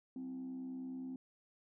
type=tone with frequency modulation; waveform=sine; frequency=259.6 Hz; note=C4; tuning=13 cents flat; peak=-40 dBFS; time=0.16-1.16 s; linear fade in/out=2 ms; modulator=69.8 Hz; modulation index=0.41; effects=tanh soft clip ceiling -38 dBFS